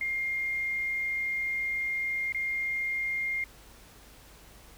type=tone with dropouts; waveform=sine; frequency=2119 Hz; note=C7; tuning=21 cents sharp; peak=-28 dBFS; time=0.01-3.44 s; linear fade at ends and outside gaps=2 ms; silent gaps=2.323-2.346 s; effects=added 50 Hz sine -56 dBFS peak until 4.77 s + pink hiss -54 dBFS RMS until 4.77 s